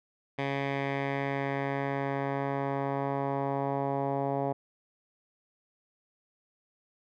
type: tone with low-pass filter sweep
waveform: 10% pulse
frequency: 138.59 Hz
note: C#3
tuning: in tune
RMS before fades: -31 dBFS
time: 0.38-4.53 s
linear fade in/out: 10 ms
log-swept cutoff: 2600 to 770 Hz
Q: 1.8
effects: none